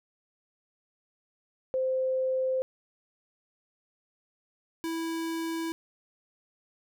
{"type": "tone pair in turn", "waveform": ["sine", "square"], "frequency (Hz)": [520, 328.4], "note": ["C5", "E4"], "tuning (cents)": [-11, -6], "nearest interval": "minor sixth", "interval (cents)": 795, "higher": "first", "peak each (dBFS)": [-25, -31], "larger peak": "first", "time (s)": [[1.74, 2.62], [4.84, 5.72]], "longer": "neither", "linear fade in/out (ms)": 0, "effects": []}